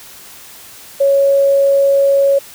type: tone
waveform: sine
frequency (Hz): 554.4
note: C#5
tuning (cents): 0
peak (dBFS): -8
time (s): 1-2.39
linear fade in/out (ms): 10
effects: white hiss -37 dBFS RMS until 2.54 s